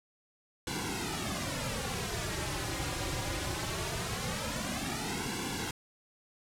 pink noise with flanger, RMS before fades -35 dBFS, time 0.67-5.71 s, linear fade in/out 2 ms, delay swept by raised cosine 1.6 to 4.6 ms, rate 0.21 Hz, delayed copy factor -1, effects low-pass 10000 Hz 12 dB/octave

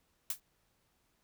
blue noise with exponential decay, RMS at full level -30 dBFS, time 0.3-0.4 s, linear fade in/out 2 ms, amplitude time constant 21 ms, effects pink hiss -75 dBFS RMS until 1.23 s

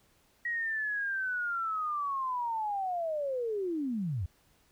sine linear sweep, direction down, 1911 to 76.6 Hz, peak -30 dBFS, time 0.45-4.26 s, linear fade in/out 5 ms, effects pink hiss -67 dBFS RMS until 4.71 s

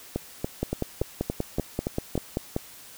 two click trains, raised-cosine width 2 ms, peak -13 / -12 dBFS, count 8 / 11, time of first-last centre 0.16-2.154 / 0.63-2.564 s, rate 3.51 / 5.17 Hz, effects white hiss -47 dBFS RMS until 2.97 s

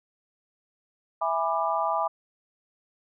sine chord, E dominant seventh, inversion none, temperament just, 659.3 / 824.1 / 988.9 / 1186.7 Hz, E5 / G#5 / B5 / D6, 0 / -14 / +2 / +18 cents, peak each -29 dBFS, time 1.21-2.08 s, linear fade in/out 10 ms, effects none

